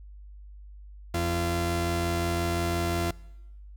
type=tone pair together; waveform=sawtooth; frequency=85.7 / 342.8 Hz; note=F2 / F4; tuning=-32 / -32 cents; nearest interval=2 octaves; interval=2400 cents; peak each=-24 dBFS; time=1.14-3.11 s; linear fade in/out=5 ms; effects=noise-tail reverb RT60 1.0 s tail -23 dB re dry + added 50 Hz sine -43 dBFS peak until 3.76 s